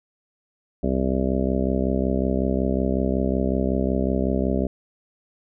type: harmonic tone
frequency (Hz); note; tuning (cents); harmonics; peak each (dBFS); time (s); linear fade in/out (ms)
65.41; C2; 0; 1 / 2 / 3 / 4 / 5 / 6 / 7 / 8 / 9 / 10; -26 / -33 / -25 / -26 / -35 / -28 / -33 / -36 / -30 / -34; 0.83-4.67; 5
effects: none